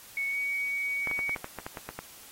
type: tone with pitch glide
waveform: sine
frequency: 2217 to 2248 Hz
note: C#7 to C#7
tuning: 0 to +24 cents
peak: -28 dBFS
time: 0.17-1.35 s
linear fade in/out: 2 ms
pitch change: +24 cents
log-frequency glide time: 0.29-0.37 s
type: clicks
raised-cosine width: 0.5 ms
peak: -22 dBFS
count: 11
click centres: 1.073 / 1.113 / 1.191 / 1.294 / 1.362 / 1.444 / 1.587 / 1.665 / 1.772 / 1.89 / 1.99 s
effects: white hiss -50 dBFS RMS until 2.31 s + AAC 48 kbps